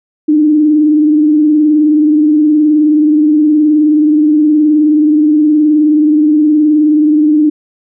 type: tone with vibrato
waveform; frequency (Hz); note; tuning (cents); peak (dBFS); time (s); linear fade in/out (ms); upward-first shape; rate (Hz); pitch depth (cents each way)
sine; 303; D#4; -46; -5; 0.28-7.5; 10; triangle; 19; 55
effects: none